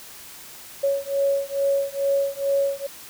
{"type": "beating tone pair", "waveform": "sine", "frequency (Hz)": [554.4, 556.7], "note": ["C#5", "C#5"], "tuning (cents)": [0, 7], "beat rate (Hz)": 2.3, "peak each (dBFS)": -23, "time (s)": [0.83, 2.87], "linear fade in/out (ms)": 10, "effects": ["white hiss -42 dBFS RMS until 3.09 s"]}